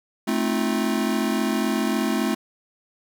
square chord, F dominant seventh, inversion first, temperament just, 218.3 / 261.9 / 314.3 / 349.2 Hz, A3 / C4 / Eb4 / F4, -13 / +2 / +18 / 0 cents, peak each -25 / -27 / -30 / -29 dBFS, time 0.27-2.35 s, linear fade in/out 10 ms, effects none

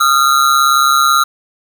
square ring-modulated tone, 1304 Hz, E6, 19 cents flat, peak -6 dBFS, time 0-1.24 s, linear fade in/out 10 ms, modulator 69.1 Hz, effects 7-bit

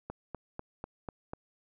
click train, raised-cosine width 1 ms, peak -24 dBFS, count 6, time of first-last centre 0.1-1.335 s, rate 4.05 Hz, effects none

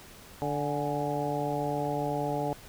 harmonic tone with a mistuned harmonic, 146.2 Hz, D3, 7 cents flat, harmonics 1 / 2 / 3 / 4 / 5 / 6, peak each -35 / -35 / -35 / -35 / -35 / -35 dBFS, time 0.42-2.53 s, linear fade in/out 0 ms, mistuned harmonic 6, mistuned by -78 cents, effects pink hiss -50 dBFS RMS until 2.68 s

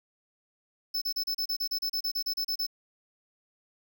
square tone bursts, 5260 Hz, E8, 5 cents flat, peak -28 dBFS, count 16, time 0.94-2.667 s, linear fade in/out 10 ms, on 77 ms, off 33 ms, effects 11-bit

